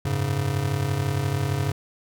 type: chord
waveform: square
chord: F# suspended second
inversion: none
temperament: just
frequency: 92.5 / 104.06 / 138.75 Hz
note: F#2 / G#2 / C#3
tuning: 0 / +4 / +2 cents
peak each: -31 / -28 / -26 dBFS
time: 0.05-1.72 s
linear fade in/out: 5 ms
effects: none